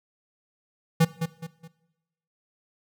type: tone with echo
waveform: square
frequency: 163.8 Hz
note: E3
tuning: 11 cents flat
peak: -16 dBFS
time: 1-1.05 s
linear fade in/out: 10 ms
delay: 210 ms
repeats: 3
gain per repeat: -9 dB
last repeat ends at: 1.68 s
effects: noise-tail reverb RT60 1.0 s tail -19 dB re dry